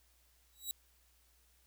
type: tone with exponential growth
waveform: 10% pulse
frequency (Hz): 3879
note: B7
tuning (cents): -32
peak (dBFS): -26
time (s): 0.53-0.71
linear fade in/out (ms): 0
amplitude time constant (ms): 39
effects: added 60 Hz sine -70 dBFS peak until 1.66 s + white hiss -71 dBFS RMS until 1.66 s